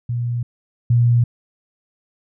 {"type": "tone pair in turn", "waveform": "sine", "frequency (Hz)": [120, 119.42], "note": ["B2", "A#2"], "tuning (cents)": [-49, 42], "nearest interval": "unison", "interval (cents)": 9, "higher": "first", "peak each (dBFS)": [-19, -11], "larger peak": "second", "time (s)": [[0.09, 0.43], [0.9, 1.24]], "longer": "neither", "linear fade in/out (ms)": 5, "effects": []}